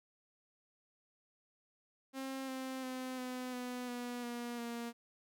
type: tone with pitch steps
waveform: sawtooth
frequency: 266.6 / 261.9 / 257.2 / 252.7 / 248.2 / 243.8 / 239.4 / 235.2 Hz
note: C4 / C4 / C4 / B3 / B3 / B3 / A#3 / A#3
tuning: +33 / +2 / -30 / +40 / +9 / -22 / +46 / +16 cents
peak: -36 dBFS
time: 2.13-4.93 s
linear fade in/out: 50 ms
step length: 350 ms
effects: none